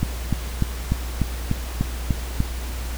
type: click train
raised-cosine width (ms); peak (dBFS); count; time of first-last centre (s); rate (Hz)
5; -7; 9; 0.03-2.404; 3.37
effects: added 60 Hz sine -27 dBFS peak until 2.97 s + pink hiss -36 dBFS RMS until 2.97 s